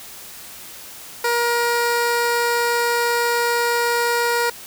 15% pulse tone, 474 Hz, A#4, 29 cents sharp, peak -11 dBFS, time 1.24-4.5 s, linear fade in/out 5 ms, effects white hiss -38 dBFS RMS until 4.66 s

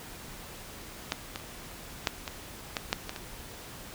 clicks, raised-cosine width 0.2 ms, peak -10 / -17 / -30 / -7 / -17 / -12 / -8 / -17 / -21 dBFS, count 9, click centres 1.121 / 1.359 / 1.399 / 2.072 / 2.278 / 2.768 / 2.929 / 3.094 / 3.162 s, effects pink hiss -45 dBFS RMS until 3.94 s

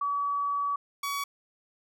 sine / sawtooth tone pair in turn, 1140 / 1130.8 Hz, C#6 / C#6, +48 / +34 cents, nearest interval unison, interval 14 cents, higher first, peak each -26 dBFS, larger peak neither, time 0.01-0.76 / 1.03-1.24 s, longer first, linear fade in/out 5 ms, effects none

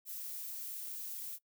violet noise, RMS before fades -43 dBFS, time 0.05-1.39 s, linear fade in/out 50 ms, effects noise-tail reverb RT60 0.1 s tail -21 dB re dry

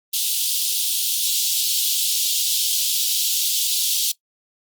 pink high-pass noise, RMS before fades -21 dBFS, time 0.13-4.12 s, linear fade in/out 10 ms, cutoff 3100 Hz, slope 48 dB/octave, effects noise-tail reverb RT60 0.1 s tail -20 dB re dry + Opus 24 kbps

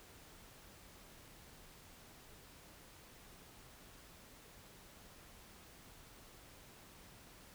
silence, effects pink hiss -59 dBFS RMS until 7.54 s

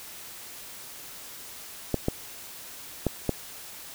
clicks, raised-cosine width 2 ms, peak -10 dBFS, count 4, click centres 1.943 / 2.084 / 3.067 / 3.293 s, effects white hiss -43 dBFS RMS until 3.94 s

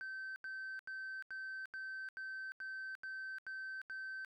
sine tone bursts, 1545 Hz, G6, 26 cents flat, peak -40 dBFS, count 10, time 0.01-4.248 s, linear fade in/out 0 ms, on 350 ms, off 82 ms, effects tanh soft clip ceiling -41 dBFS

